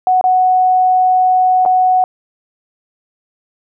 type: tone with dropouts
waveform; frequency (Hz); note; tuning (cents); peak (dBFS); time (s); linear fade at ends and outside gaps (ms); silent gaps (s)
sine; 740; F#5; 0; -8; 0.07-2.04; 1; 0.212-0.24 / 1.652-1.66
effects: none